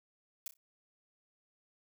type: noise with echo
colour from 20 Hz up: blue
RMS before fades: -40 dBFS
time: 0.46-0.48 s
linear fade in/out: 2 ms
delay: 30 ms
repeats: 3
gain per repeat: -12 dB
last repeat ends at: 0.57 s
effects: none